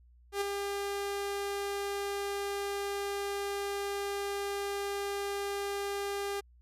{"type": "tone with ADSR envelope", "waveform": "sawtooth", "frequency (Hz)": 401, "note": "G4", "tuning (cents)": 39, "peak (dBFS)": -24, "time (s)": [0.32, 6.41], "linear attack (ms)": 92, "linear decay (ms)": 10, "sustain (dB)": -5, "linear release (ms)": 16, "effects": ["added 60 Hz sine -57 dBFS peak until 6.61 s", "resampled to 32000 Hz"]}